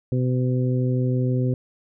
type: harmonic tone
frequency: 126.8 Hz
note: B2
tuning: 46 cents sharp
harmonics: 1 / 2 / 3 / 4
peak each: -20 / -26 / -30 / -32 dBFS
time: 0.12-1.54 s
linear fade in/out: 2 ms
effects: none